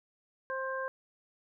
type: harmonic tone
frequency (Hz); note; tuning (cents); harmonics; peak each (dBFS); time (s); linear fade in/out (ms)
528; C5; +16; 1 / 2 / 3; -36 / -38 / -38; 0.5-0.88; 0
effects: none